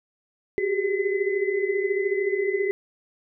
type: tone cluster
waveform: sine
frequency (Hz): 377.3 / 396.1 / 410.3 / 2024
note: F#4 / G4 / G#4 / B6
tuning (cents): +34 / +18 / -21 / +42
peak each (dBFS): -26 / -28 / -26 / -31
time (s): 0.58-2.71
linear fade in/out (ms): 0
effects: none